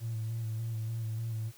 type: tone with vibrato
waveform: triangle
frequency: 112.5 Hz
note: A2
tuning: 39 cents sharp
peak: -29 dBFS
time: 0-1.52 s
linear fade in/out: 50 ms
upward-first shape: square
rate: 3.4 Hz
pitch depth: 28 cents each way
effects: tanh soft clip ceiling -29 dBFS + white hiss -57 dBFS RMS until 1.57 s